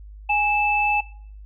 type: tone pair together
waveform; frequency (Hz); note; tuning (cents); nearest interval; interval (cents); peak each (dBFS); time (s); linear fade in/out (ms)
sine; 829 / 2632; G#5 / E7; -3 / -3; octave + minor sixth; 2000; -20; 0.29-1.01; 10
effects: noise-tail reverb RT60 0.5 s tail -18 dB re dry + added 51 Hz sine -38 dBFS peak until 1.45 s